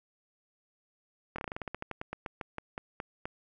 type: slowing click train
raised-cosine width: 0.5 ms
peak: -21 dBFS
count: 20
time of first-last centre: 1.36-3.255 s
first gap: 24 ms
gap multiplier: 1.14
effects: none